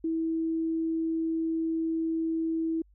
sine tone, 325.1 Hz, E4, 24 cents flat, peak -26 dBFS, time 0.04-2.82 s, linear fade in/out 5 ms, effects added 50 Hz sine -57 dBFS peak until 2.94 s

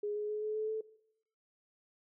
sine tone with pitch steps, 415.3 / 419.6 / 424 / 428.5 / 432.9 / 437.5 Hz, G#4 / G#4 / G#4 / A4 / A4 / A4, 0 / +18 / +36 / -46 / -28 / -10 cents, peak -33 dBFS, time 0.03-0.81 s, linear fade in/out 5 ms, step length 130 ms, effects noise-tail reverb RT60 0.7 s tail -18 dB re dry

